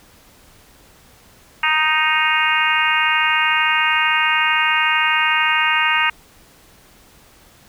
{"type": "harmonic tone", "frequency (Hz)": 311.1, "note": "D#4", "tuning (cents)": 0, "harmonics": [3, 4, 5, 6, 7, 8, 9], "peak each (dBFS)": [-22, -22, -22, -22, -22, -22, -22], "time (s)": [1.63, 6.1], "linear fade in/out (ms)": 5, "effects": ["pink hiss -49 dBFS RMS until 7.68 s"]}